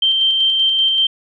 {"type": "tone with tremolo", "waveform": "sine", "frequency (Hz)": 3136, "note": "G7", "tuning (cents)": 0, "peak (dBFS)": -11, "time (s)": [0.02, 1.07], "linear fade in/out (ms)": 5, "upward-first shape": "square", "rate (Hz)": 5.2, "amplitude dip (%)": 25, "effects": []}